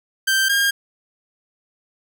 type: tone pair in turn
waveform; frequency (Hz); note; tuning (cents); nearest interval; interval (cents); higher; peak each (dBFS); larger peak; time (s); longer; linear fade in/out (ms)
sawtooth; 1565 / 1614.6; G6 / G#6; -3 / -49; minor second; 54; second; -12; neither; 0.27-0.49 / 0.49-0.71; neither; 10
effects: none